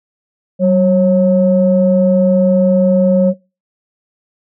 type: tone pair together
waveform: sine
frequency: 190.14 / 545 Hz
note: F#3 / C#5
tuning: +47 / -29 cents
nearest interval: octave + tritone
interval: 1824 cents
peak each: -10 dBFS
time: 0.59-3.34 s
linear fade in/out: 50 ms
effects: noise-tail reverb RT60 0.3 s tail -24 dB re dry + tanh soft clip ceiling 0 dBFS